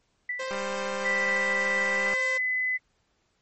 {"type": "tone with exponential decay", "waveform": "sine", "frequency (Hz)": 1975.5, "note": "B6", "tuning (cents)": 0, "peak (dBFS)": -26, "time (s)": [0.29, 0.8], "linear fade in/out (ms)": 5, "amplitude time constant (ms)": 110}
{"type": "tone", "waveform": "sawtooth", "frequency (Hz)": 523.3, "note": "C5", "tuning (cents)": 0, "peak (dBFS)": -27, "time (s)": [0.39, 2.38], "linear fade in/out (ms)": 10}
{"type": "click train", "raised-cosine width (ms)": 0.5, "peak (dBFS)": -20, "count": 323, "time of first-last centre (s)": [0.51, 2.136], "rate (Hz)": 198}
{"type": "tone with pitch glide", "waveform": "sine", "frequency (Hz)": [1975.5, 2014], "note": ["B6", "B6"], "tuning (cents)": [0, 33], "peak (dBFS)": -24, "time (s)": [1.04, 2.78], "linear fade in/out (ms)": 20, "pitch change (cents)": 33, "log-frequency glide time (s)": [1.94, 2.17]}
{"effects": ["pink hiss -71 dBFS RMS until 3.41 s", "MP3 32 kbps"]}